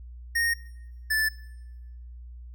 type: tone pair in turn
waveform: square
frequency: 1855 / 1750.9 Hz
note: A#6 / A6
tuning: -9 / -9 cents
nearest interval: minor second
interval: 100 cents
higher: first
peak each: -23 dBFS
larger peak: neither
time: 0.35-0.54 / 1.1-1.29 s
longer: neither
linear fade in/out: 10 ms
effects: noise-tail reverb RT60 1.0 s tail -21 dB re dry + added 60 Hz sine -40 dBFS peak until 2.54 s